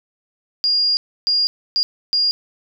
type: tone bursts at uneven times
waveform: sine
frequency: 4832 Hz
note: D8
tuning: 48 cents sharp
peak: -14 dBFS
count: 4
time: 0.64-0.97 / 1.27-1.47 / 1.76-1.83 / 2.13-2.31 s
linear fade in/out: 0 ms
effects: none